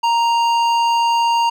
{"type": "tone with hard clipping", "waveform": "triangle", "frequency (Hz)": 932.3, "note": "A#5", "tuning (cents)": 0, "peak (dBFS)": -15, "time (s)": [0.03, 1.5], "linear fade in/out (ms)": 10, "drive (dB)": 15, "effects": []}